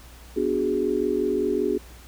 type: chord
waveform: sine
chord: G# half-diminished seventh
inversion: first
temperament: equal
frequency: 246.9 / 293.7 / 370 / 415.3 Hz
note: B3 / D4 / F#4 / G#4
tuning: 0 / 0 / 0 / 0 cents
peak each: -30 / -28 / -25 / -25 dBFS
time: 0.36-1.78 s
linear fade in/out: 10 ms
effects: added 60 Hz sine -45 dBFS peak until 2.07 s + pink hiss -49 dBFS RMS until 2.07 s